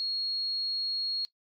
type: tone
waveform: sine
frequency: 4300 Hz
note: C8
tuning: 47 cents sharp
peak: -29 dBFS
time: 0-1.25 s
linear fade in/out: 0 ms
effects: noise-tail reverb RT60 0.1 s tail -17 dB re dry